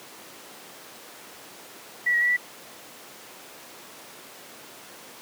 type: tone with pitch steps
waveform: sine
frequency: 1947 / 1904 / 1947 / 1961 Hz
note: B6 / A#6 / B6 / B6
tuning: -25 / +36 / -25 / -13 cents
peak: -19 dBFS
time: 2.06-2.368 s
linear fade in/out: 10 ms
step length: 77 ms
effects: pink hiss -44 dBFS RMS until 5.21 s + high-pass 300 Hz 12 dB/octave